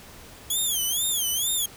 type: tone with vibrato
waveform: 10% pulse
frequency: 3302 Hz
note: G#7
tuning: 11 cents flat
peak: -16 dBFS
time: 0.5-1.66 s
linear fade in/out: 5 ms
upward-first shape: sine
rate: 2.2 Hz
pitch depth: 180 cents each way
effects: pink hiss -46 dBFS RMS until 1.76 s